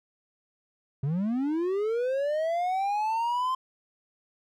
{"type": "linear sweep", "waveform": "triangle", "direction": "up", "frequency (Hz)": [130, 1046.5], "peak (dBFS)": -23, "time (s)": [1.03, 3.55], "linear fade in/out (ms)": 5, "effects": []}